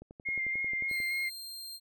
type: click train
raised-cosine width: 2 ms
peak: -34 dBFS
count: 12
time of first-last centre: 0.02-1.002 s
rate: 11.2 Hz
type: tone with vibrato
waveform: sine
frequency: 2124 Hz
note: C7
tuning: 25 cents sharp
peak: -30 dBFS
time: 0.25-1.3 s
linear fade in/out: 20 ms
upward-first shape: square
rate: 3.5 Hz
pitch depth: 17 cents each way
type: tone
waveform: sawtooth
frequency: 4186 Hz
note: C8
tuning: in tune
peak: -38 dBFS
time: 0.88-1.8 s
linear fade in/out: 50 ms
effects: none